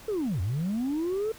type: linear two-way sweep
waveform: sine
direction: down then up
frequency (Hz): 451.8 to 81.8 to 451.8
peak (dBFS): -24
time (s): 0.08-1.32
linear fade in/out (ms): 5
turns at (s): 0.41
effects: tanh soft clip ceiling -24 dBFS + pink hiss -49 dBFS RMS until 1.38 s